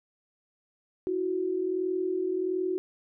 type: tone pair together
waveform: sine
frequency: 328.6 / 370 Hz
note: E4 / F#4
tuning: -5 / 0 cents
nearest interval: major second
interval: 205 cents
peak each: -33 / -27 dBFS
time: 1.07-2.78 s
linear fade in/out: 0 ms
effects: none